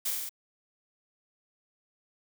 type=noise with echo; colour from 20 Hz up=blue; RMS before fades=-30 dBFS; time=0.05-0.11 s; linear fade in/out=10 ms; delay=46 ms; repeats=4; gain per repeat=-2 dB; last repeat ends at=0.294 s; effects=none